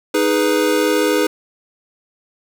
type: chord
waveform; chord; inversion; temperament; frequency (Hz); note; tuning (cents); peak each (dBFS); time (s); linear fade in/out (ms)
square; G# minor; second; equal; 311.1 / 415.3 / 493.9; D#4 / G#4 / B4; 0 / 0 / 0; -19; 0.14-1.27; 5
effects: 8-bit